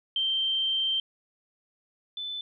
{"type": "tone pair in turn", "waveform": "sine", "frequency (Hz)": [3136, 3512], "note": ["G7", "A7"], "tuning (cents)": [0, -4], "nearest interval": "major second", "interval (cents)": 196, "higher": "second", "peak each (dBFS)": [-24, -32], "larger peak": "first", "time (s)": [[0.16, 1], [2.17, 2.41]], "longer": "first", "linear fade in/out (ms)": 2, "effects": []}